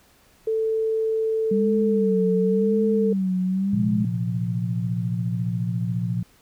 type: tone with pitch glide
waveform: sine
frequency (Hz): 442.5 to 445.3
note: A4 to A4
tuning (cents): +10 to +21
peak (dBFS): -20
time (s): 0.47-3.13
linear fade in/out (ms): 5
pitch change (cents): +11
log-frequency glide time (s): 1.55-2.89
type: tone with vibrato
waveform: sine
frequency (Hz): 196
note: G3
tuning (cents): 0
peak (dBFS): -20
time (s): 1.51-4.05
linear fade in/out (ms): 5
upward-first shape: sine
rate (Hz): 0.93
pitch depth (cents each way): 110
type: chord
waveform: sine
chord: Bb suspended second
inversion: none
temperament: equal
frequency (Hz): 116.54 / 130.81 / 174.61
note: Bb2 / C3 / F3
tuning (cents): 0 / 0 / 0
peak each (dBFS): -25 / -31 / -26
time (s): 3.73-6.23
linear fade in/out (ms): 5
effects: pink hiss -57 dBFS RMS until 6.41 s